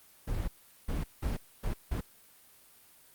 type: noise bursts at uneven times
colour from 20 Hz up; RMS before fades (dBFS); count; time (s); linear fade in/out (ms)
brown; -32; 5; 0.27-0.48 / 0.88-1.04 / 1.22-1.37 / 1.63-1.74 / 1.91-2.01; 10
effects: white hiss -59 dBFS RMS until 3.14 s + Opus 32 kbps